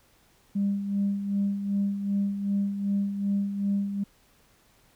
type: tone with tremolo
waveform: sine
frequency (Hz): 200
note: G3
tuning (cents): +35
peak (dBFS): -21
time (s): 0.55-4.04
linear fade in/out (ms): 10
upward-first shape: sine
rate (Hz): 2.6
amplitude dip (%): 60
effects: tanh soft clip ceiling -18 dBFS + pink hiss -62 dBFS RMS until 4.95 s